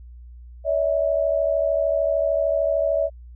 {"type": "tone pair together", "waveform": "sine", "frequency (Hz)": [570, 643.3], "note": ["C#5", "E5"], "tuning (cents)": [48, -42], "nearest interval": "major second", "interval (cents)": 210, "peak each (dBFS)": -21, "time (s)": [0.64, 3.1], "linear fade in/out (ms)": 50, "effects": ["added 60 Hz sine -39 dBFS peak until 3.35 s"]}